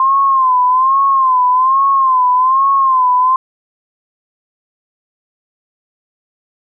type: tone with vibrato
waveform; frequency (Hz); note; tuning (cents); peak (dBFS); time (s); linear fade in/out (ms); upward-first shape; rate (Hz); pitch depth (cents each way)
sine; 1046.5; C6; 0; -8; 0-3.36; 2; sine; 1.2; 86
effects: none